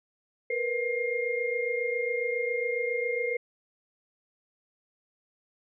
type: tone cluster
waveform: sine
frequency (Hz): 468.5 / 495.8 / 2122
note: A#4 / B4 / C7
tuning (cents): +9 / +7 / +24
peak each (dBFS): -31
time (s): 0.5-3.37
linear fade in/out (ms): 5
effects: none